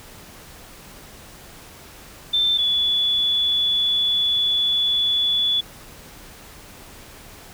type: tone pair in turn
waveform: sine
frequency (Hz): 3554 / 3433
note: A7 / A7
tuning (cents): +17 / -43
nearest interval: minor second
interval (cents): 60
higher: first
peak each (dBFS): -16 / -17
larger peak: first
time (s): 2.33-2.58 / 2.58-5.61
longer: second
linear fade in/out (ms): 10
effects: pink hiss -43 dBFS RMS until 7.53 s